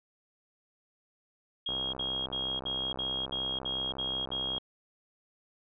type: tone bursts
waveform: sine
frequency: 3269 Hz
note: G#7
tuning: 28 cents flat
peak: -31 dBFS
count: 9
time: 1.66-4.586 s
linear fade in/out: 5 ms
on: 270 ms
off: 62 ms
type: click train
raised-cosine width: 1 ms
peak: -26 dBFS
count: 190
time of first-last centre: 1.69-4.58 s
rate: 65.4 Hz
effects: none